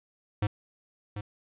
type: tone with echo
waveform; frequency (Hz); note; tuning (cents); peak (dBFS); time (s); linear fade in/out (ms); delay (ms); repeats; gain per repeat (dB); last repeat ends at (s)
square; 103.83; G#2; 0; -25; 0.42-0.47; 5; 740; 1; -9; 1.21
effects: resampled to 8000 Hz + 11-bit